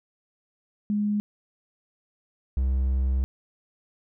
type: tone pair in turn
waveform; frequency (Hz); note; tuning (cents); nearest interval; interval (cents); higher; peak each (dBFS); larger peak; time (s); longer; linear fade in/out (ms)
sine / triangle; 207.7 / 65.42; G#3 / C2; 0 / 0; octave + minor sixth; 2000; first; -22 / -19; second; 0.9-1.2 / 2.57-3.24; second; 0
effects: none